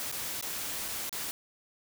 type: noise with dropouts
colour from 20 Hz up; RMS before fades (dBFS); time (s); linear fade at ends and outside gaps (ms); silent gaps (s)
white; -36; 0-1.31; 0; 0.116-0.124 / 0.411-0.426 / 0.881-0.885 / 1.094-1.127
effects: none